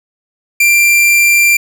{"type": "tone", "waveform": "45% pulse", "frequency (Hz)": 2369, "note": "D7", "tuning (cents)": 14, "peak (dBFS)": -6, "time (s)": [0.6, 1.57], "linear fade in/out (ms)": 5, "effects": []}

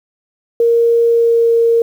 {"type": "tone with pitch glide", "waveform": "sine", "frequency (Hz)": [466.2, 462.7], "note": ["A#4", "A#4"], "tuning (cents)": [0, -13], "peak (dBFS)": -8, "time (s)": [0.6, 1.82], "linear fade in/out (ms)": 2, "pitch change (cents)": -13, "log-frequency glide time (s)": [1.04, 1.52], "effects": ["7-bit"]}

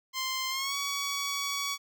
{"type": "tone with pitch glide", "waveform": "10% pulse", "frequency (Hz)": [1046.5, 1128.1], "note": ["C6", "C#6"], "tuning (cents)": [0, 30], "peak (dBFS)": -22, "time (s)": [0.13, 1.78], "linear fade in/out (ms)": 50, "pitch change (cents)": 130, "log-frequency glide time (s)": [0.5, 0.75], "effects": []}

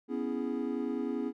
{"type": "chord", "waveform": "triangle", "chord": "C# minor seventh", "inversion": "third", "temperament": "equal", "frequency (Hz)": [246.9, 277.2, 329.6, 415.3], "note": ["B3", "C#4", "E4", "G#4"], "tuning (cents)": [0, 0, 0, 0], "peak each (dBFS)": [-33, -34, -36, -36], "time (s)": [0.08, 1.33], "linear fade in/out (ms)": 50, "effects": []}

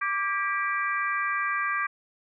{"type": "harmonic tone with a mistuned harmonic", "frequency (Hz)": 390.2, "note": "G4", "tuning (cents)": -8, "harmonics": [3, 4, 5, 6], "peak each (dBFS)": [-28, -30, -32, -34], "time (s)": [0.01, 1.87], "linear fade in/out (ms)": 10, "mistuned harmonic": 4, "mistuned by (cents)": 54, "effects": []}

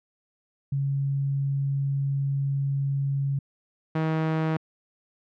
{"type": "tone pair in turn", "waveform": ["sine", "sawtooth"], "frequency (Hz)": [138.59, 158.87], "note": ["C#3", "D#3"], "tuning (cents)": [0, 36], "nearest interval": "major second", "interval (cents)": 236, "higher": "second", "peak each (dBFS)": [-23, -19], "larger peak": "second", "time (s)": [[0.72, 3.39], [3.95, 4.57]], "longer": "first", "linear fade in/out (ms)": 5, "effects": ["low-pass 2000 Hz 12 dB/octave"]}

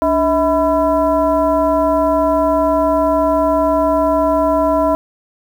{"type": "tone with frequency modulation", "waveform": "sine", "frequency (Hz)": 644, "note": "E5", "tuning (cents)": -41, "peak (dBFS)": -11, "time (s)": [0.02, 4.95], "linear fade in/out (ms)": 0, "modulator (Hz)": 353, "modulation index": 1.1, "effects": ["7-bit"]}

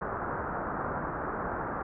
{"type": "low-pass noise", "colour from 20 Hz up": "white", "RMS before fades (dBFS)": -34, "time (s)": [0.01, 1.83], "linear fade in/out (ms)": 10, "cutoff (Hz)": 1500, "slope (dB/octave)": 48, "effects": []}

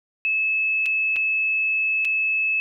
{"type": "tone with dropouts", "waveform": "sine", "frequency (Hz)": 2600, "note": "E7", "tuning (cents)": -24, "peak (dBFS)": -19, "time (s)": [0.25, 2.6], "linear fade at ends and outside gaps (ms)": 0, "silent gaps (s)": [[0.858, 0.862], [1.16, 1.165], [2.048, 2.052]], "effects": []}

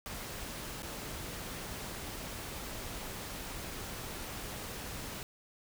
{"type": "noise with dropouts", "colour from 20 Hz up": "pink", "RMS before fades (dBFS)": -42, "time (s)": [0.06, 5.23], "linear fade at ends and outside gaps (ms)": 0, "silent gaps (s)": [0.822, 0.83], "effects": []}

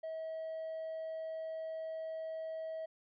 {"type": "tone", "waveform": "triangle", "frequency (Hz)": 642, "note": "E5", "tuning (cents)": -46, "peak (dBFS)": -36, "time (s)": [0.03, 2.86], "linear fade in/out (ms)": 10, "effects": ["tanh soft clip ceiling -33 dBFS", "resampled to 11025 Hz"]}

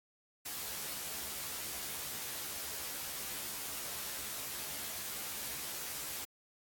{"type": "noise with comb filter", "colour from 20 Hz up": "white", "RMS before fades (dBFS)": -41, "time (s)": [0.45, 6.25], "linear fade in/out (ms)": 10, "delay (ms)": 14, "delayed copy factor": 1, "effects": ["AAC 64 kbps"]}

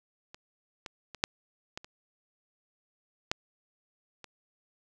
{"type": "clicks", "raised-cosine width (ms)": 0.2, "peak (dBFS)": [-28, -22, -25, -7, -20, -29, -10, -27], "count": 8, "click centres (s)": [0.345, 0.862, 1.147, 1.239, 1.775, 1.845, 3.315, 4.243], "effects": []}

